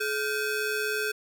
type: ring-modulated tone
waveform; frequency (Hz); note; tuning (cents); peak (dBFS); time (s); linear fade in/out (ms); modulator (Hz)
30% pulse; 987.8; B5; 0; -21; 0-1.12; 10; 562
effects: none